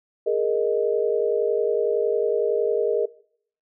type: chord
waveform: sine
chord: Ab suspended second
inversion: none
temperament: equal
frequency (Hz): 415.3 / 466.2 / 622.3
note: Ab4 / Bb4 / Eb5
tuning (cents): 0 / 0 / 0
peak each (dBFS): -23 / -22 / -27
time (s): 0.26-3.06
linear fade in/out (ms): 10
effects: noise-tail reverb RT60 0.6 s tail -21 dB re dry